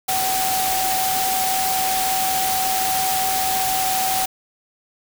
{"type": "tone in noise", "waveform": "sine", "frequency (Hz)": 758, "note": "F#5", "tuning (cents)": 42, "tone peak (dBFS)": -21, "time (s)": [0.08, 4.26], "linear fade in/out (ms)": 10, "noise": "white", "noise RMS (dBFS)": -23, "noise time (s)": [0.08, 4.26], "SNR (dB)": -1, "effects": []}